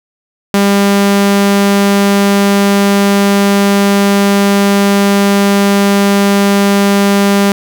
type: tone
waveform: sawtooth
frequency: 200 Hz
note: G3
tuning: 35 cents sharp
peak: -3 dBFS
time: 0.54-7.52 s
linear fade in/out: 0 ms
effects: 7-bit